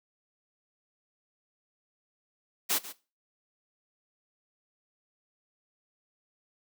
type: noise with echo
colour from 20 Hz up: white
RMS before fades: -27 dBFS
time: 2.69-2.79 s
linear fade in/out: 20 ms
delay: 140 ms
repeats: 1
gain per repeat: -15 dB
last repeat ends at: 2.93 s
effects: noise-tail reverb RT60 0.3 s tail -17 dB re dry + high-pass 200 Hz 12 dB/octave